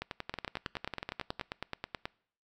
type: two click trains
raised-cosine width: 0.3 ms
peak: -20 / -19 dBFS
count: 16 / 17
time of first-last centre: 0.02-1.396 / 0.34-2.055 s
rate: 10.9 / 9.33 Hz
effects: noise-tail reverb RT60 0.6 s tail -24 dB re dry